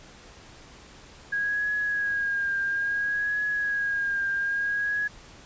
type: tone with vibrato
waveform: sine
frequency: 1640 Hz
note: G#6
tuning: 22 cents flat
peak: -24 dBFS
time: 1.32-5.08 s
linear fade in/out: 10 ms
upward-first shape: triangle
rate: 0.59 Hz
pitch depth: 47 cents each way
effects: pink hiss -49 dBFS RMS until 5.45 s + resampled to 16000 Hz